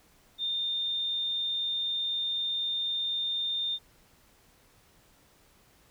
sine tone, 3622 Hz, A7, 49 cents sharp, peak -28 dBFS, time 0.38-3.79 s, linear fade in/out 50 ms, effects pink hiss -62 dBFS RMS until 5.9 s

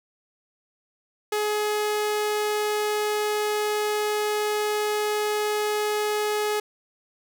sawtooth tone, 421.4 Hz, G#4, 25 cents sharp, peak -19 dBFS, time 1.32-6.6 s, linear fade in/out 5 ms, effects none

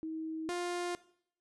sine / sawtooth tone pair in turn, 318.8 / 352 Hz, D#4 / F4, +42 / +14 cents, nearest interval major second, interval 172 cents, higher second, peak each -36 / -30 dBFS, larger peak second, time 0.03-0.49 / 0.49-0.95 s, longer neither, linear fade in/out 0 ms, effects noise-tail reverb RT60 0.6 s tail -18 dB re dry + resampled to 24000 Hz

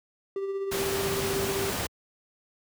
triangle tone with tremolo, 392 Hz, G4, in tune, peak -25 dBFS, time 0.36-1.7 s, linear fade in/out 2 ms, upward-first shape sine, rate 16 Hz, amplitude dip 40%
pink noise, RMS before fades -30 dBFS, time 0.71-1.87 s, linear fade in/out 10 ms
effects high-pass 80 Hz 12 dB/octave

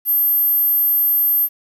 sine tone, 12930 Hz, G#9, 48 cents flat, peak -13 dBFS, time 0.05-1.49 s, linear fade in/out 50 ms, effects 8-bit

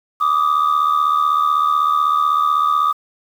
sine tone pair together, 1167 / 1243 Hz, D6 / D#6, -11 / -2 cents, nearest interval minor second, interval 109 cents, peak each -14 dBFS, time 0.2-2.93 s, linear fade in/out 20 ms, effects tanh soft clip ceiling -10 dBFS + 7-bit

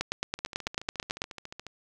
two click trains, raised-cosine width 0.2 ms, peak -23 / -11 dBFS, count 19 / 12, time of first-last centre 0.39-1.667 / 0.01-1.219 s, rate 14.1 / 9.1 Hz, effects none

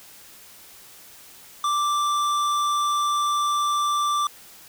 sine tone with hard clipping, 1174.7 Hz, D6, in tune, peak -22 dBFS, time 1.64-4.27 s, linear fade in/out 2 ms, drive 13 dB, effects white hiss -47 dBFS RMS until 4.68 s

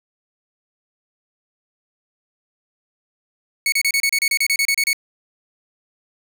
sawtooth tone bursts, 2217 Hz, C#7, in tune, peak -12 dBFS, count 14, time 3.66-4.931 s, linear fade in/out 2 ms, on 62 ms, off 31 ms, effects none

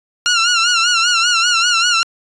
15% pulse tone with vibrato, 1397 Hz, F6, in tune, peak -5 dBFS, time 0.26-2.03 s, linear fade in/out 0 ms, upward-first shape sine, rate 5.1 Hz, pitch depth 80 cents each way, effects resampled to 22050 Hz

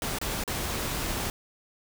pink noise with dropouts, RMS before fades -31 dBFS, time 0.02-1.3 s, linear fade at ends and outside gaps 1 ms, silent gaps 0.186-0.214 / 0.438-0.477 s, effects none

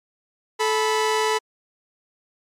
sawtooth tone pair together, 434.7 / 987.8 Hz, A4 / B5, -21 / 0 cents, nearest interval octave + major second, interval 1421 cents, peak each -17 / -19 dBFS, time 0.59-1.39 s, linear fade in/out 20 ms, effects low-pass 9000 Hz 12 dB/octave + MP3 96 kbps

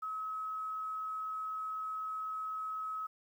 sine tone with quantisation, 1282 Hz, E6, 49 cents flat, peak -36 dBFS, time 0.02-3.07 s, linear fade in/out 10 ms, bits 11, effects none

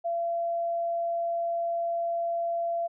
sine tone, 680 Hz, F5, 46 cents flat, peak -26 dBFS, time 0.04-2.88 s, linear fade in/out 20 ms, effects none

